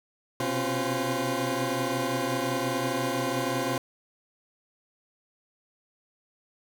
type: tone cluster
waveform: 20% pulse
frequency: 125.1 / 130.8 / 271.3 / 350.2 / 510 Hz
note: B2 / C3 / C#4 / F4 / C5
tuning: +23 / 0 / -37 / +5 / -44 cents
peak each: -30 / -33 / -26 / -27 / -28 dBFS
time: 0.4-3.78 s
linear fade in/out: 2 ms
effects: none